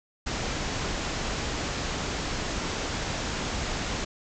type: low-pass noise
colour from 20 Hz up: pink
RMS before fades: -31 dBFS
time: 0.26-4.05 s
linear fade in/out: 10 ms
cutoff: 7500 Hz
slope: 96 dB/octave
effects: none